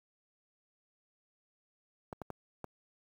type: clicks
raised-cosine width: 1 ms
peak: -26 dBFS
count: 4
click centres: 2.128 / 2.217 / 2.303 / 2.643 s
effects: high-pass 60 Hz 12 dB/octave + 9-bit

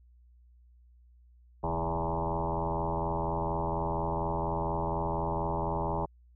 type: tone with frequency modulation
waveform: sine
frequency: 493.9 Hz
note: B4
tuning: in tune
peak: -28 dBFS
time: 1.63-6.06 s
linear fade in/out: 10 ms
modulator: 84.2 Hz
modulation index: 5.9
effects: added 60 Hz sine -56 dBFS peak until 6.35 s

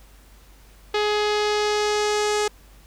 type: tone with low-pass filter sweep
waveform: sawtooth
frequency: 419.6 Hz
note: G#4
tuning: 18 cents sharp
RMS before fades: -22 dBFS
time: 0.94-2.48 s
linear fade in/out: 5 ms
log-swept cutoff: 4000 to 7400 Hz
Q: 1.7
effects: added 49 Hz sine -48 dBFS peak until 2.86 s + pink hiss -54 dBFS RMS until 2.86 s

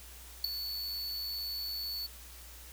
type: tone with ADSR envelope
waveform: square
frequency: 4451 Hz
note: C#8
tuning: 6 cents sharp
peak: -23 dBFS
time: 0.44-2.07 s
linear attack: 6 ms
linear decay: 4 ms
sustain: -13 dB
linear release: 13 ms
effects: added 60 Hz sine -51 dBFS peak until 2.72 s + white hiss -52 dBFS RMS until 2.72 s

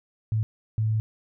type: tone bursts at uneven times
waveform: sine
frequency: 109.5 Hz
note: A2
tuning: 8 cents flat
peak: -21 dBFS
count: 2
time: 0.32-0.43 / 0.78-1 s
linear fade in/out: 0 ms
effects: none

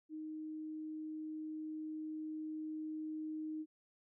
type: tone with level ramp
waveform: sine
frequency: 311.1 Hz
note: D#4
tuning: in tune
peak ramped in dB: -42 to -39 dBFS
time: 0.09-3.66 s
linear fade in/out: 50 ms
effects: none

